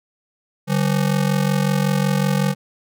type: ring-modulated tone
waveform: square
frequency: 168.6 Hz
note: E3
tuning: 39 cents sharp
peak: -14 dBFS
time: 0.67-2.55 s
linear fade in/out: 50 ms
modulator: 22.7 Hz
effects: none